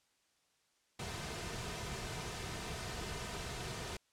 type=noise with comb filter; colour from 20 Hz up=pink; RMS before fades=-42 dBFS; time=0.99-3.97 s; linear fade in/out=5 ms; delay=3.6 ms; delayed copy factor=-0.5; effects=white hiss -75 dBFS RMS until 4.12 s + low-pass 8000 Hz 12 dB/octave